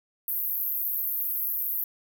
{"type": "band-pass noise", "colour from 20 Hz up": "white", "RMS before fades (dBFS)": -29, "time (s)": [0.28, 1.84], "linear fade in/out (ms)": 2, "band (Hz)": [12000, 16000], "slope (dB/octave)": 96, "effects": []}